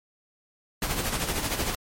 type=noise with tremolo; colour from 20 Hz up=pink; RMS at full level=-26 dBFS; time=0.82-1.75 s; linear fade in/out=2 ms; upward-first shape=sine; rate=13 Hz; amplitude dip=55%; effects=MP3 64 kbps